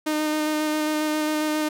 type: tone with vibrato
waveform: sawtooth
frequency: 306.2 Hz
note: D#4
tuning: 28 cents flat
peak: -18 dBFS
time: 0.06-1.69 s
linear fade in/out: 10 ms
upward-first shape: square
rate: 7.4 Hz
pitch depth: 10 cents each way
effects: none